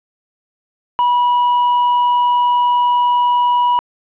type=tone; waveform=triangle; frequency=975 Hz; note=B5; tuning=23 cents flat; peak=-9 dBFS; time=0.99-3.79 s; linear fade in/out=0 ms; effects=resampled to 8000 Hz + 8-bit